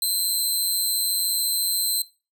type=tone with amplitude modulation; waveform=15% pulse; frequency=4097 Hz; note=C8; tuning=37 cents flat; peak=-13 dBFS; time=0.02-2.02 s; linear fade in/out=2 ms; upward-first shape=sine; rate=186 Hz; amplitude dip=35%; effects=noise-tail reverb RT60 0.3 s tail -18 dB re dry